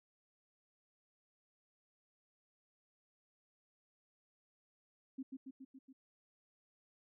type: tone with echo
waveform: sine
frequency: 265.2 Hz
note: C4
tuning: 23 cents sharp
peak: -40 dBFS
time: 5.18-5.23 s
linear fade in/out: 10 ms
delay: 140 ms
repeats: 5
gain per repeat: -3 dB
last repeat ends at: 5.93 s
effects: none